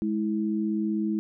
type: tone pair together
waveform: sine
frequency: 210 / 325.6 Hz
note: G#3 / E4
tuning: +19 / -21 cents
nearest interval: minor sixth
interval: 760 cents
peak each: -26 / -28 dBFS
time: 0.02-1.19 s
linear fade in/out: 0 ms
effects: none